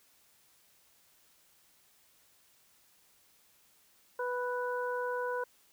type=harmonic tone; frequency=493.9 Hz; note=B4; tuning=in tune; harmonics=1 / 2 / 3; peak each=-34 / -37 / -39 dBFS; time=4.19-5.44 s; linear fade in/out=5 ms; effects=white hiss -66 dBFS RMS until 5.72 s